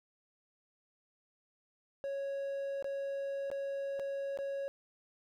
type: tone with dropouts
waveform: triangle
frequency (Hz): 553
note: C#5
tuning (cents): -4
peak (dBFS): -33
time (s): 2.04-4.68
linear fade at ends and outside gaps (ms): 0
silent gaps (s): 2.825-2.844 / 3.502-3.515 / 3.993-3.997 / 4.374-4.388
effects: none